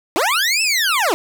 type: linear two-way sweep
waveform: 20% pulse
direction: up then down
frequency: 280 to 2690 to 295 Hz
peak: -10 dBFS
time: 0.16-1.14 s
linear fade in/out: 0 ms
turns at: 0.62 s
effects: none